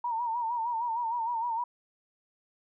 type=tone with vibrato; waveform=sine; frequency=932 Hz; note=A#5; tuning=1 cent flat; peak=-28 dBFS; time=0.04-1.64 s; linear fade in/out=5 ms; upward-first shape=sine; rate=6.5 Hz; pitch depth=79 cents each way; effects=none